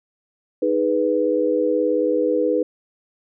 sine chord, G# minor, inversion second, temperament equal, 311.1 / 415.3 / 493.9 Hz, D#4 / G#4 / B4, 0 / 0 / 0 cents, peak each -22 / -23 / -19 dBFS, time 0.62-2.63 s, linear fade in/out 5 ms, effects none

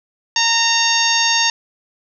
harmonic tone, 920 Hz, A#5, 23 cents flat, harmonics 1 / 2 / 3 / 4 / 5 / 6 / 7, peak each -21 / -21 / -21 / -21 / -21 / -21 / -21 dBFS, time 0.36-1.5 s, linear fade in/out 2 ms, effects none

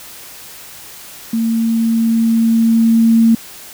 sine tone with level ramp, 227.4 Hz, A#3, 43 cents flat, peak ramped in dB -13 to -6 dBFS, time 1.33-3.35 s, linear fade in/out 5 ms, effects white hiss -35 dBFS RMS until 3.73 s

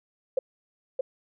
sine tone with echo, 523.3 Hz, C5, in tune, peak -20 dBFS, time 0.37-0.39 s, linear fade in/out 5 ms, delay 620 ms, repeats 1, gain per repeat -3 dB, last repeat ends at 1.01 s, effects none

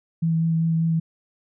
sine tone with vibrato, 163.6 Hz, E3, 13 cents flat, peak -18 dBFS, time 0.22-1 s, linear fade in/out 10 ms, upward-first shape sine, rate 5.1 Hz, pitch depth 12 cents each way, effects none

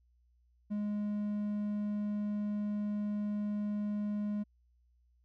triangle tone with hard clipping, 207.7 Hz, G#3, in tune, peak -33 dBFS, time 0.7-4.44 s, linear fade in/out 20 ms, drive 6 dB, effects added 60 Hz sine -66 dBFS peak until 5.24 s

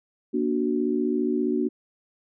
sine chord, Bb augmented, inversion none, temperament equal with one note detuned, 238.4 / 293.7 / 370 Hz, Bb3 / D4 / F#4, +39 / 0 / 0 cents, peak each -26 dBFS, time 0.33-1.69 s, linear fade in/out 20 ms, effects none

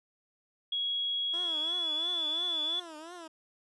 sine tone with pitch glide, 3322 to 3439 Hz, G#7 to A7, 0 to -40 cents, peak -29 dBFS, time 0.72-2.8 s, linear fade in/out 5 ms, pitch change +60 cents, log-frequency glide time 1.37-2.09 s
15% pulse tone with vibrato, 329.6 Hz, E4, in tune, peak -37 dBFS, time 1.33-3.28 s, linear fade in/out 10 ms, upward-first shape triangle, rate 2.9 Hz, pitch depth 170 cents each way
effects resampled to 24000 Hz

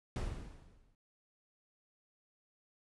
brown noise with exponential decay, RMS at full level -33 dBFS, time 0.16-0.95 s, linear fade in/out 1 ms, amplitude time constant 170 ms, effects resampled to 24000 Hz

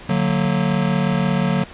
square chord, D augmented, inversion none, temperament just, 146.83 / 183.54 / 229.4 Hz, D3 / F#3 / A#3, 0 / -14 / -28 cents, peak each -22 / -20 / -24 dBFS, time 0.09-1.64 s, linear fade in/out 5 ms, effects pink hiss -39 dBFS RMS until 1.73 s + resampled to 8000 Hz

